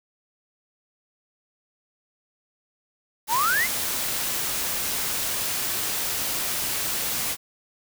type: noise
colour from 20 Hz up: white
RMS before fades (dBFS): -27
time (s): 3.27-7.37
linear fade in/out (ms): 50
type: exponential sweep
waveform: sine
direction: up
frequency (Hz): 841 to 2217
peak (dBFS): -20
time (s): 3.28-3.68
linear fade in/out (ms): 50
effects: none